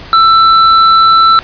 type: tone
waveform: square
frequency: 1330 Hz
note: E6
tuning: 15 cents sharp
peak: -4 dBFS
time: 0.13-1.39 s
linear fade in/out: 0 ms
effects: pink hiss -30 dBFS RMS until 1.43 s + resampled to 11025 Hz